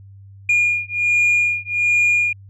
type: beating tone pair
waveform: sine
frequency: 2425 / 2426.3 Hz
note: D#7 / D#7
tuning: -45 / -44 cents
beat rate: 1.3 Hz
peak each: -16 dBFS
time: 0.49-2.33 s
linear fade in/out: 5 ms
effects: tanh soft clip ceiling -11 dBFS + added 98 Hz sine -39 dBFS peak until 2.49 s